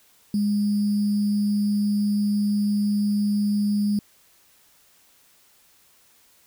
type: tone with sample-and-hold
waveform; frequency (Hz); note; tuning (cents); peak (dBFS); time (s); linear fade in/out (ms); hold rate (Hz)
sine; 205.9; G#3; -15; -19; 0.34-3.99; 2; 4900
effects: white hiss -58 dBFS RMS until 6.46 s